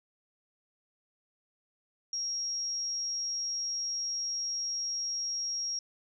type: tone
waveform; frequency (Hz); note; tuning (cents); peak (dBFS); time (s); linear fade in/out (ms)
sine; 5600; F8; +4; -31; 2.13-5.79; 2
effects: none